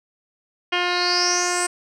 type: tone with low-pass filter sweep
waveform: 10% pulse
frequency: 355.3 Hz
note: F4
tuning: 30 cents sharp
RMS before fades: -21 dBFS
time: 0.72-1.67 s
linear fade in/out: 10 ms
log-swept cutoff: 3100 to 8400 Hz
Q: 9
effects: none